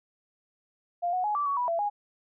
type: tone with pitch steps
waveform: sine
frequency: 699 / 733 / 839 / 1163 / 1123 / 980 / 673 / 824 Hz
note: F5 / F#5 / G#5 / D6 / C#6 / B5 / E5 / G#5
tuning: +1 / -16 / +17 / -17 / +22 / -14 / +36 / -14 cents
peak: -25 dBFS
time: 1.02-1.9 s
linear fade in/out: 20 ms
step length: 110 ms
effects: none